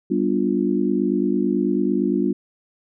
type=chord; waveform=sine; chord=G dominant seventh; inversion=none; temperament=just; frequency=196 / 245 / 294 / 352.8 Hz; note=G3 / B3 / D4 / F4; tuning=0 / -14 / +2 / +18 cents; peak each=-23 dBFS; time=0.1-2.33 s; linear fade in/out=10 ms; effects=none